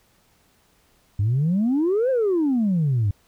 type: exponential two-way sweep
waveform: sine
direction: up then down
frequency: 95.5 to 541 to 95.5 Hz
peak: -16 dBFS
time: 1.19-3.11 s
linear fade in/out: 5 ms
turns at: 2.1 s
effects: tanh soft clip ceiling -15 dBFS + pink hiss -61 dBFS RMS until 3.27 s